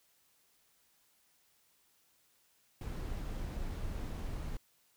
brown noise, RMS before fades -39 dBFS, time 2.81-4.57 s, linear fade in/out 2 ms, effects white hiss -71 dBFS RMS until 4.96 s

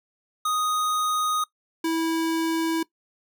square tone pair in turn, 1244.5 / 326.6 Hz, D#6 / E4, 0 / -16 cents, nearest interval octave + major seventh, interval 2316 cents, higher first, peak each -23 dBFS, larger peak neither, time 0.45-1.44 / 1.84-2.83 s, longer neither, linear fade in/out 5 ms, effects noise-tail reverb RT60 0.1 s tail -20 dB re dry

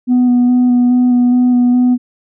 sine tone with vibrato, 246.9 Hz, B3, in tune, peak -5 dBFS, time 0.07-1.98 s, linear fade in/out 50 ms, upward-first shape square, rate 2.4 Hz, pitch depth 12 cents each way, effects tanh soft clip ceiling -6 dBFS

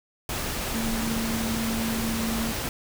sine tone in noise, 226 Hz, A3, 47 cents sharp, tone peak -27 dBFS, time 0.74-2.52 s, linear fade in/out 2 ms, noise pink, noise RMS -30 dBFS, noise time 0.29-2.69 s, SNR 0 dB, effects none

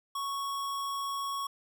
square tone, 1108.7 Hz, C#6, in tune, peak -33 dBFS, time 0.15-1.47 s, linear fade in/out 5 ms, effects none

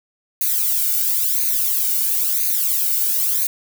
violet noise with flanger, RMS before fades -19 dBFS, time 0.41-3.47 s, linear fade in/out 2 ms, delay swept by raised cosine 0.46 to 1.39 ms, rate 0.98 Hz, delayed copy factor +0.95, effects none

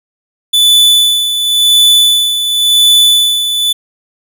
45% pulse tone with tremolo, 3484 Hz, A7, 18 cents flat, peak -4 dBFS, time 0.53-3.73 s, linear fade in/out 10 ms, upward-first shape sine, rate 0.93 Hz, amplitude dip 60%, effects none

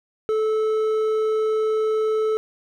triangle tone with hard clipping, 435.5 Hz, A4, 18 cents flat, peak -20 dBFS, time 0.29-2.37 s, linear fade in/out 0 ms, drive 9 dB, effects none

